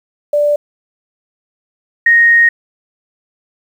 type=tone pair in turn; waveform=sine; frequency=587.3 / 1864.6 Hz; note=D5 / A#6; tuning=0 / 0 cents; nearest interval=octave + minor sixth; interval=2000 cents; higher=second; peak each=-9 / -5 dBFS; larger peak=second; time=0.33-0.56 / 2.06-2.49 s; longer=second; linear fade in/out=5 ms; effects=7-bit